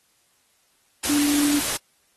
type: tone in noise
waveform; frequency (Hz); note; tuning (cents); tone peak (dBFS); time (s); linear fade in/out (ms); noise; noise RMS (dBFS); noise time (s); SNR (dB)
sine; 290.6; D4; -18; -19; 1.09-1.6; 10; white; -25; 1.03-1.77; +3
effects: white hiss -64 dBFS RMS until 2.16 s + AAC 32 kbps